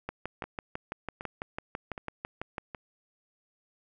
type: two click trains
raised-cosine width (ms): 0.5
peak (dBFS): -19 / -23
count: 16 / 4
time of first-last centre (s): 0.09-2.582 / 0.44-2.748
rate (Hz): 6.02 / 1.3
effects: none